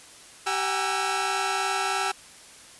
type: tone cluster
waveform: sawtooth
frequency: 387.3 / 755 / 818 / 939 / 1334 Hz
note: G4 / F#5 / G#5 / A#5 / E6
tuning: -21 / +35 / -26 / +12 / +20 cents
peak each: -30 / -27 / -26 / -33 / -25 dBFS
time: 0.46-2.12 s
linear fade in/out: 10 ms
effects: white hiss -48 dBFS RMS until 2.79 s + resampled to 24000 Hz